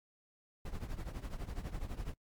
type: noise with tremolo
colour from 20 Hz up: brown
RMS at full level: -37 dBFS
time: 0.65-2.14 s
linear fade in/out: 5 ms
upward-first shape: triangle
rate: 12 Hz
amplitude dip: 85%
effects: noise-tail reverb RT60 0.1 s tail -24 dB re dry + MP3 96 kbps